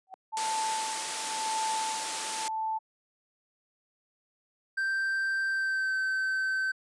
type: tone with exponential growth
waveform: sine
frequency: 758 Hz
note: F#5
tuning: 42 cents sharp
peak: -35 dBFS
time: 0.07-0.14 s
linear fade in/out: 0 ms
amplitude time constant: 15 ms
type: tone with tremolo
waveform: sine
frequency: 880 Hz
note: A5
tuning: in tune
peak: -28 dBFS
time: 0.32-2.79 s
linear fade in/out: 20 ms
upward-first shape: sine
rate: 0.94 Hz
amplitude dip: 75%
type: low-pass noise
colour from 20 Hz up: white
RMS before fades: -36 dBFS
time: 0.37-2.48 s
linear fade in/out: 0 ms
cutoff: 9900 Hz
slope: 48 dB/octave
type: tone with pitch glide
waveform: triangle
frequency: 1568 to 1541.1 Hz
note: G6 to G6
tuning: 0 to -30 cents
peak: -25 dBFS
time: 4.77-6.72 s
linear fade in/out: 10 ms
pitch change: -30 cents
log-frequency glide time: 5.49-5.95 s
effects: high-pass 300 Hz 12 dB/octave + resampled to 24000 Hz